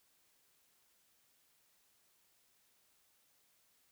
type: silence
effects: white hiss -73 dBFS RMS until 3.91 s